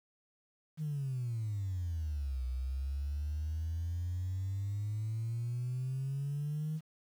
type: exponential two-way sweep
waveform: sine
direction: down then up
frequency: 158.6 to 62.4 to 158.6 Hz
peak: -32 dBFS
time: 0.77-6.81 s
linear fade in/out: 50 ms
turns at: 2.45 s
effects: tanh soft clip ceiling -30 dBFS + 10-bit

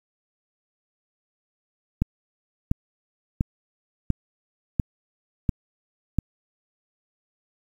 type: click train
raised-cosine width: 5 ms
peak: -8 dBFS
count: 7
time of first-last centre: 2.02-6.187 s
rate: 1.44 Hz
effects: 8-bit

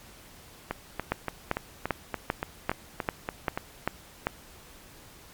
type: two click trains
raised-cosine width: 0.5 ms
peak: -14 / -10 dBFS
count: 11 / 9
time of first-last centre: 0.71-3.575 / 1.12-4.27 s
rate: 3.49 / 2.54 Hz
effects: pink hiss -51 dBFS RMS until 5.33 s + MP3 96 kbps

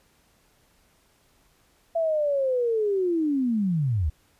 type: linear sweep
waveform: sine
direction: down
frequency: 672 to 67.6 Hz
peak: -21 dBFS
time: 1.95-4.1 s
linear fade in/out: 10 ms
effects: pink hiss -63 dBFS RMS until 4.39 s + resampled to 32000 Hz

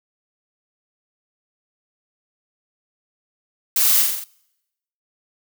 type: noise with echo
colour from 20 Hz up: blue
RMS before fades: -18 dBFS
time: 3.76-4.02 s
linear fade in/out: 2 ms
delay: 44 ms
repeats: 5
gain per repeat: -3 dB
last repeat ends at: 4.24 s
effects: noise-tail reverb RT60 0.9 s tail -26 dB re dry

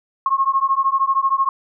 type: beating tone pair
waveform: sine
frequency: 1076 / 1089 Hz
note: C6 / C#6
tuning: +48 / -31 cents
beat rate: 13 Hz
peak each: -18 dBFS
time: 0.26-1.49 s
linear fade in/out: 2 ms
effects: none

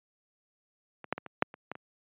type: clicks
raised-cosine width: 0.5 ms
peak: -27 / -12 / -22 / -26 / -7 / -29 / -20 / -27 dBFS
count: 8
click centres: 1.043 / 1.126 / 1.18 / 1.263 / 1.424 / 1.541 / 1.716 / 1.754 s
effects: high-pass 150 Hz 12 dB/octave + resampled to 8000 Hz

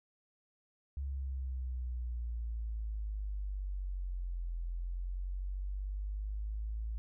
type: exponential two-way sweep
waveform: sine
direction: down then up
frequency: 69.3 to 42.5 to 55.4 Hz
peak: -35 dBFS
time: 0.97-6.98 s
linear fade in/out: 0 ms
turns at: 4.57 s
effects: none

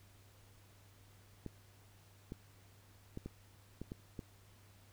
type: clicks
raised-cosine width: 3 ms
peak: -30 dBFS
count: 7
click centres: 1.463 / 2.321 / 3.174 / 3.26 / 3.816 / 3.919 / 4.192 s
effects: added 99 Hz sine -62 dBFS peak until 4.92 s + pink hiss -66 dBFS RMS until 4.92 s

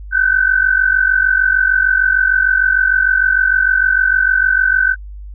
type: tone pair together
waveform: sine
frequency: 1500 / 1546.6 Hz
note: F#6 / G6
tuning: +23 / -24 cents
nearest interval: minor second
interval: 53 cents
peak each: -13 dBFS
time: 0.11-4.96 s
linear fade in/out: 50 ms
effects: added 50 Hz sine -28 dBFS peak until 5.34 s

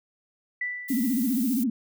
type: tone with exponential decay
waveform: sine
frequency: 1976 Hz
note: B6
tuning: in tune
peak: -25 dBFS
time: 0.61-1.44 s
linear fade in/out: 5 ms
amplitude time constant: 180 ms
type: noise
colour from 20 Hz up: violet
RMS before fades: -35 dBFS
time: 0.88-1.64 s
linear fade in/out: 10 ms
type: tone with vibrato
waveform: sine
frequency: 246.9 Hz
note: B3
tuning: in tune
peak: -22 dBFS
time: 0.9-1.7 s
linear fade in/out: 5 ms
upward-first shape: sine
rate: 15 Hz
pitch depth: 200 cents each way
effects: none

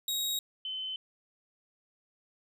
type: tone pair in turn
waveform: sawtooth / sine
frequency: 3790 / 3054 Hz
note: A#7 / G7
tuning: +28 / -46 cents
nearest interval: major third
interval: 374 cents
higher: first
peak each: -27 / -34 dBFS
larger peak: first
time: 0.08-0.39 / 0.65-0.96 s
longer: neither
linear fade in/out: 2 ms
effects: none

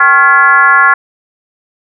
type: tone with frequency modulation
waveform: sine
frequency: 1392 Hz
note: F6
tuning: 6 cents flat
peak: -3 dBFS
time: 0-0.94 s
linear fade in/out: 5 ms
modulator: 305 Hz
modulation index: 1.3
effects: none

